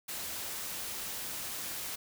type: noise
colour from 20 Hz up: white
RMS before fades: -39 dBFS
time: 0.08-1.96 s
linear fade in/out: 10 ms
effects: none